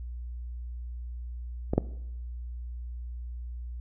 clicks, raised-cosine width 2 ms, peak -13 / -7 dBFS, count 2, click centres 1.735 / 1.78 s, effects noise-tail reverb RT60 0.8 s tail -19 dB re dry + added 60 Hz sine -35 dBFS peak until 3.8 s

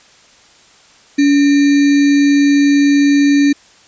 sine tone with sample-and-hold, 284.6 Hz, C#4, 46 cents sharp, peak -7 dBFS, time 1.18-3.53 s, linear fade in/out 10 ms, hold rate 2100 Hz, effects white hiss -46 dBFS RMS until 3.87 s + resampled to 16000 Hz

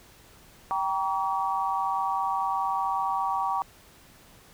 sine tone cluster, 779 / 944 / 1138 Hz, G5 / A#5 / C#6, -11 / +22 / +45 cents, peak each -29 dBFS, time 0.71-3.62 s, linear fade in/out 0 ms, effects pink hiss -54 dBFS RMS until 4.53 s

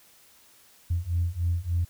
sine beating tone pair, 84.4 / 87.8 Hz, E2 / F2, +41 / +10 cents, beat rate 3.4 Hz, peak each -27 / -26 dBFS, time 0.9-1.85 s, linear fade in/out 10 ms, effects tanh soft clip ceiling -17 dBFS + white hiss -57 dBFS RMS until 1.89 s

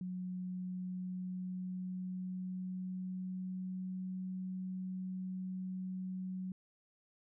sine tone with pitch glide, 182.7 to 185.89 Hz, F#3 to F#3, -22 to +8 cents, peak -38 dBFS, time 0.01-6.52 s, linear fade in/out 2 ms, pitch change +30 cents, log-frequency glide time 0.37-4.23 s, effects none

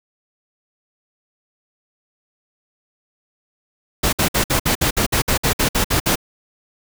pink noise bursts, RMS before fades -17 dBFS, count 14, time 4.03-6.157 s, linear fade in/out 10 ms, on 99 ms, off 57 ms, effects none

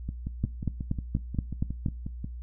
two click trains, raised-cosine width 5 ms, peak -21 / -14 dBFS, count 13 / 7, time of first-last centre 0.09-2.244 / 0.44-1.862 s, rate 5.57 / 4.22 Hz, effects noise-tail reverb RT60 0.3 s tail -21 dB re dry + added 60 Hz sine -36 dBFS peak until 2.42 s

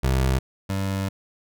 25% pulse tone pair in turn, 65.41 / 97.1 Hz, C2 / G2, 0 / -16 cents, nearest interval perfect fifth, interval 684 cents, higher second, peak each -15 / -20 dBFS, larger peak first, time 0.03-0.39 / 0.69-1.09 s, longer second, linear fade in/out 10 ms, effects none

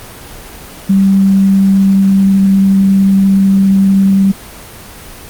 sine tone, 194.5 Hz, G3, 13 cents flat, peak -5 dBFS, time 0.89-4.32 s, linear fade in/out 10 ms, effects pink hiss -31 dBFS RMS until 5.29 s + Opus 24 kbps

